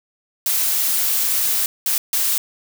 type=noise bursts at uneven times; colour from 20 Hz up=blue; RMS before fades=-19 dBFS; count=3; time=0.46-1.66 / 1.86-1.98 / 2.13-2.38 s; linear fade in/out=2 ms; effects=none